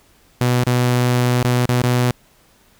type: tone with dropouts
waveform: sawtooth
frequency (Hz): 123.47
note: B2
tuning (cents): 0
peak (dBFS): -10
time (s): 0.41-2.11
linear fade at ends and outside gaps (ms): 0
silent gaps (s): 0.638-0.667 / 1.427-1.447 / 1.657-1.691 / 1.818-1.838
effects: pink hiss -54 dBFS RMS until 2.79 s